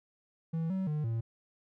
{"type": "tone with pitch steps", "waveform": "triangle", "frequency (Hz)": [163.2, 189.8, 151.3, 114.1], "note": ["E3", "F#3", "D#3", "A#2"], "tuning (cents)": [-17, 44, -48, -37], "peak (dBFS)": -28, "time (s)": [0.53, 1.21], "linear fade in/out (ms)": 10, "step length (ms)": 170, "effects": []}